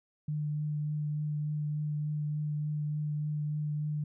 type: tone with vibrato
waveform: sine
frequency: 150 Hz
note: D3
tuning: 37 cents sharp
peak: -30 dBFS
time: 0.28-4.04 s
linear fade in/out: 5 ms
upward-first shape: triangle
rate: 3.4 Hz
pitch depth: 14 cents each way
effects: none